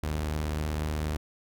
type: tone pair together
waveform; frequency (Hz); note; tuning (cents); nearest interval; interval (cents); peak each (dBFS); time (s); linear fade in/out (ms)
sawtooth; 52.47 / 76.5; G#1 / D#2; +18 / -29; perfect fifth; 653; -34 / -25; 0.03-1.17; 5
effects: none